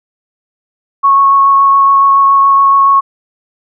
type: tone with vibrato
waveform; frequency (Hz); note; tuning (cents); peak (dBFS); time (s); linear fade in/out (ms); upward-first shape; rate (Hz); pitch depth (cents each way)
sine; 1102; C#6; -11; -4; 1.03-3.01; 20; sine; 7.1; 9
effects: none